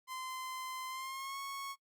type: tone with pitch glide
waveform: sawtooth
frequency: 1034 to 1101.8 Hz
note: C6 to C#6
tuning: -21 to -11 cents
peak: -37 dBFS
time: 0.07-1.76 s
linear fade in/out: 50 ms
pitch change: +110 cents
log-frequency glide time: 0.88-1.39 s
effects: noise-tail reverb RT60 0.1 s tail -20 dB re dry + Opus 48 kbps